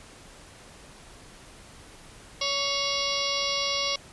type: harmonic tone with a mistuned harmonic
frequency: 562 Hz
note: C#5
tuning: 24 cents sharp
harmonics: 1 / 2 / 4 / 5 / 6 / 7 / 8 / 9 / 10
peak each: -34 / -34 / -34 / -34 / -34 / -34 / -34 / -34 / -34 dBFS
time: 2.41-3.96 s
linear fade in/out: 5 ms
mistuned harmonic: 4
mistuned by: -49 cents
effects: pink hiss -49 dBFS RMS until 4.12 s + resampled to 24000 Hz